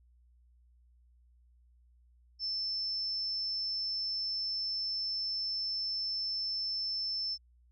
sine tone, 5300 Hz, E8, 9 cents sharp, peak -32 dBFS, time 2.39-7.38 s, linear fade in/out 50 ms, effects added 60 Hz sine -61 dBFS peak until 7.71 s

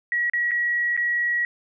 sine tone with dropouts, 1916 Hz, A#6, 47 cents sharp, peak -20 dBFS, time 0.12-1.45 s, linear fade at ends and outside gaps 1 ms, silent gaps 0.298-0.335 / 0.51-0.516 / 0.966-0.975 s, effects none

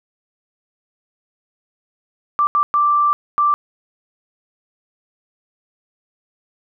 sine tone bursts at uneven times, 1174.7 Hz, D6, in tune, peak -12 dBFS, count 4, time 2.39-2.47 / 2.55-2.63 / 2.74-3.13 / 3.38-3.54 s, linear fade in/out 0 ms, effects none

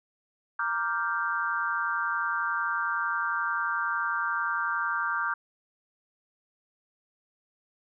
sine chord, G minor seventh, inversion first, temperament equal, 932.3 / 1174.7 / 1396.9 / 1568 Hz, Bb5 / D6 / F6 / G6, 0 / 0 / 0 / 0 cents, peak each -35 / -31 / -31 / -31 dBFS, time 0.59-5.34 s, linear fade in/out 5 ms, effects none

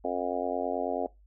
harmonic tone, 89.3 Hz, F2, 39 cents sharp, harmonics 3 / 4 / 5 / 6 / 7 / 8 / 9, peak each -36 / -38 / -34 / -37 / -34 / -35 / -40 dBFS, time 0.04-1.07 s, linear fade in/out 10 ms, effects noise-tail reverb RT60 0.2 s tail -21 dB re dry + added 50 Hz sine -55 dBFS peak until 1.26 s

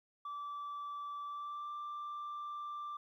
sine tone with pitch glide, 1160 to 1179.6 Hz, D6 to D6, -22 to +7 cents, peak -38 dBFS, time 0.25-2.97 s, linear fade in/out 5 ms, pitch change +29 cents, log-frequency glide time 1.25-1.71 s, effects tanh soft clip ceiling -39 dBFS + 13-bit

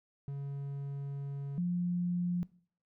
triangle / sine tone pair in turn, 140 / 176.39 Hz, C#3 / F3, +18 / +18 cents, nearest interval major third, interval 400 cents, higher second, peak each -34 / -29 dBFS, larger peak second, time 0.28-1.58 / 1.58-2.43 s, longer first, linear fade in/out 0 ms, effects noise-tail reverb RT60 0.5 s tail -21 dB re dry

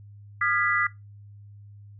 sine chord, F half-diminished seventh, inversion third, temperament equal with one note detuned, 1217.5 / 1396.9 / 1661.2 / 1975.5 Hz, Eb6 / F6 / Ab6 / Cb7, -38 / 0 / 0 / 0 cents, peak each -27 / -29 / -29 / -25 dBFS, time 0.41-0.87 s, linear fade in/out 5 ms, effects noise-tail reverb RT60 0.2 s tail -18 dB re dry + added 102 Hz sine -44 dBFS peak until 1.99 s

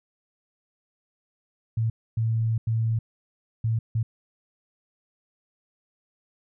sine tone bursts at uneven times, 112.9 Hz, A2, 45 cents sharp, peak -21 dBFS, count 5, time 1.77-1.9 / 2.17-2.58 / 2.67-2.99 / 3.64-3.79 / 3.95-4.03 s, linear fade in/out 5 ms, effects none

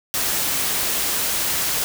white noise, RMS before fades -22 dBFS, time 0.14-1.84 s, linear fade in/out 0 ms, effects none

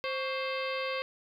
harmonic tone with a mistuned harmonic, 525 Hz, C5, 6 cents sharp, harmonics 1 / 2 / 3 / 4 / 5 / 6 / 7 / 8 / 9, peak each -34 / -38 / -43 / -39 / -40 / -45 / -47 / -48 / -47 dBFS, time 0.04-1.02 s, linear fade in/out 0 ms, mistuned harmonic 2, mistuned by +110 cents, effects 11-bit

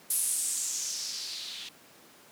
violet noise with low-pass filter sweep, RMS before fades -33 dBFS, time 0.1-1.69 s, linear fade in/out 5 ms, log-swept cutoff 11000 to 3300 Hz, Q 3.4, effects pink hiss -55 dBFS RMS until 2.31 s + high-pass 200 Hz 12 dB/octave

